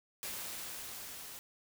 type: noise with level ramp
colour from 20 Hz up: white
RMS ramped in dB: -41 to -48 dBFS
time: 0.23-1.39 s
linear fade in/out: 0 ms
effects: none